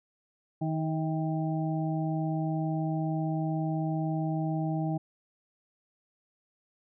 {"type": "harmonic tone with a mistuned harmonic", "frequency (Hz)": 157.9, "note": "D#3", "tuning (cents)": 26, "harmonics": [1, 2, 4, 5], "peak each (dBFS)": [-29, -33, -39, -38], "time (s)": [0.61, 4.98], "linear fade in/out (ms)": 10, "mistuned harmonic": 4, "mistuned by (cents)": 26, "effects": []}